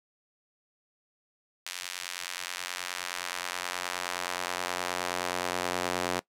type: tone with high-pass filter sweep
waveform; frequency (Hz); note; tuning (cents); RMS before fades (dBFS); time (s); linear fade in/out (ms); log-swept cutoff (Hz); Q
sawtooth; 89.5; F2; +43; -34; 1.66-6.2; 5; 2600 to 400; 0.7
effects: noise-tail reverb RT60 0.1 s tail -21 dB re dry + low-pass 12000 Hz 12 dB/octave